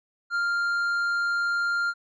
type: tone with tanh clipping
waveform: sine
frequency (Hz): 1396.9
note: F6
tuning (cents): 0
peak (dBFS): -24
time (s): 0.3-1.94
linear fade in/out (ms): 50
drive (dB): 6
effects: none